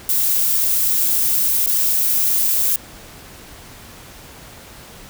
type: noise with dropouts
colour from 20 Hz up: violet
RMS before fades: -17 dBFS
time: 0.09-2.76 s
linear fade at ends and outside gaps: 2 ms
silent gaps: 1.662-1.672 s
effects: pink hiss -40 dBFS RMS until 5.09 s